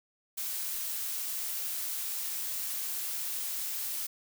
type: noise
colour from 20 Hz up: blue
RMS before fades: -35 dBFS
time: 0.37-4.07 s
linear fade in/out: 10 ms
effects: none